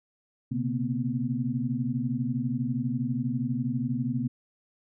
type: tone cluster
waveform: sine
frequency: 125.1 / 137.4 / 232.6 / 252.6 Hz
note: B2 / C#3 / A#3 / B3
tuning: +23 / -15 / -4 / +39 cents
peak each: -32 / -33 / -31 / -31 dBFS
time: 0.51-4.28 s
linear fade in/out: 10 ms
effects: none